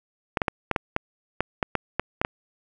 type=clicks; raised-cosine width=0.5 ms; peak=-7 dBFS; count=12; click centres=0.372 / 0.418 / 0.482 / 0.713 / 0.762 / 0.964 / 1.406 / 1.628 / 1.753 / 1.996 / 2.215 / 2.249 s; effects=none